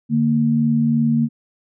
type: tone pair together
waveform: sine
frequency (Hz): 148 / 231.1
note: D3 / A#3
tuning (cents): +14 / -15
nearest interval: minor sixth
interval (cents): 771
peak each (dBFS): -20 / -15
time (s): 0.09-1.29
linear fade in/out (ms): 50
effects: none